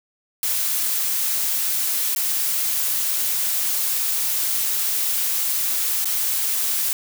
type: noise with dropouts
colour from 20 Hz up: blue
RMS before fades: -22 dBFS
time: 0.43-6.93 s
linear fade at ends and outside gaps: 1 ms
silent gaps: 2.15-2.161 / 6.045-6.055 s
effects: none